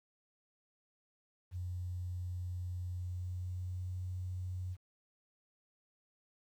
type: tone with pitch glide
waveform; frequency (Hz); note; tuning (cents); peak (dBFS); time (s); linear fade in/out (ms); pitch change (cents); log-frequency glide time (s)
sine; 90 to 91.41; F#2 to F#2; -47 to -20; -37; 1.51-4.77; 50; +27; 2.98-4.01
effects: 11-bit